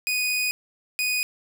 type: tone pair in turn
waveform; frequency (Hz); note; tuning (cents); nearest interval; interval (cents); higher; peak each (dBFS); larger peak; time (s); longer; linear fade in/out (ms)
sawtooth; 2483 / 2483; D#7 / D#7; -4 / -4; unison; 0; neither; -19; neither; 0.07-0.51 / 0.99-1.23; first; 0
effects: none